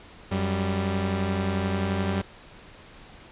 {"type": "tone pair together", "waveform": "sawtooth", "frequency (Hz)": [92.25, 196], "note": ["F#2", "G3"], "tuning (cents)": [-5, 0], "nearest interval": "octave + minor second", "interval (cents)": 1305, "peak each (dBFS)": -23, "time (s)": [0.31, 2.22], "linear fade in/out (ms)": 10, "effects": ["pink hiss -48 dBFS RMS until 3.31 s", "resampled to 8000 Hz"]}